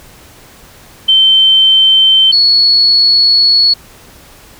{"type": "tone pair in turn", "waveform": "sine", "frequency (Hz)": [3100, 4384], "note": ["G7", "C#8"], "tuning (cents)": [-20, -20], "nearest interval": "tritone", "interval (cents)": 600, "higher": "second", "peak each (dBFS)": [-4, -5], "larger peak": "first", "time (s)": [[1.08, 2.32], [2.32, 3.74]], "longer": "second", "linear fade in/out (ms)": 10, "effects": ["pink hiss -39 dBFS RMS until 4.59 s"]}